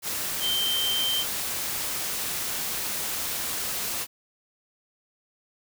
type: tone in noise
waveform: sine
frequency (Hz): 3129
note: G7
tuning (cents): -4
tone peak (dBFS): -24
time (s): 0.4-1.25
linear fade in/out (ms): 50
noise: white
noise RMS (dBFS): -30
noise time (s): 0.02-4.07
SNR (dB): +3
effects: none